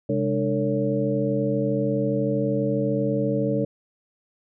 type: tone cluster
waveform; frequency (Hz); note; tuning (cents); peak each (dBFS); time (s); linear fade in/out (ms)
sine; 131.2 / 203.6 / 297.7 / 451.7 / 560; C3 / G#3 / D4 / A4 / C#5; +5 / -34 / +24 / +45 / +18; -27; 0.09-3.65; 5
effects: none